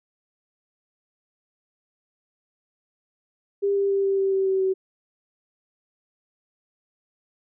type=tone with pitch steps; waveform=sine; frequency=400 / 397 / 394 / 391.1 / 388.2 / 385.3 / 382.4 / 379.5 Hz; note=G4 / G4 / G4 / G4 / G4 / G4 / G4 / F#4; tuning=+35 / +22 / +9 / -4 / -17 / -30 / -43 / +44 cents; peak=-19 dBFS; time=3.62-4.74 s; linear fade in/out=20 ms; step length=140 ms; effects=none